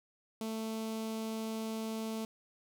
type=tone with notch filter; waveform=sawtooth; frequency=221.6 Hz; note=A3; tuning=13 cents sharp; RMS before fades=-38 dBFS; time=0.41-2.25 s; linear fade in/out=2 ms; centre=1700 Hz; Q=1.3; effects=none